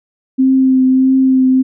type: tone with vibrato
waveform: sine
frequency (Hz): 261.6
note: C4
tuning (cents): 0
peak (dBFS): -7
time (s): 0.38-1.63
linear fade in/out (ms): 20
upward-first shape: triangle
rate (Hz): 1.6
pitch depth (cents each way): 20
effects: none